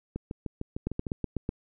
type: two click trains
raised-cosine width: 3 ms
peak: -20 / -16 dBFS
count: 7 / 6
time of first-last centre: 0.16-1.068 / 0.87-1.491 s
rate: 6.61 / 8.05 Hz
effects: none